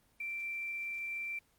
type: tone with quantisation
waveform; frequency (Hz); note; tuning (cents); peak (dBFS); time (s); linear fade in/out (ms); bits
sine; 2349; D7; 0; -36; 0.2-1.39; 5; 10
effects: pink hiss -70 dBFS RMS until 1.58 s + Opus 24 kbps